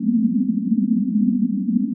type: band-pass noise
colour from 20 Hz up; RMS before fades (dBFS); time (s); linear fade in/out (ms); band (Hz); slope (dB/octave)
white; -19; 0-1.94; 10; 190 to 260; 96
effects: none